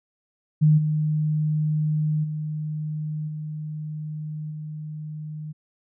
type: tone with level steps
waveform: sine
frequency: 153.2 Hz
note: D#3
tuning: 27 cents flat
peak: -13 / -20 / -26 / -29 / -31 dBFS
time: 0.61-5.53 s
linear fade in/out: 20 ms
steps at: 0.77 / 2.23 / 3.27 / 4.5 s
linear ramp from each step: 20 ms
effects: none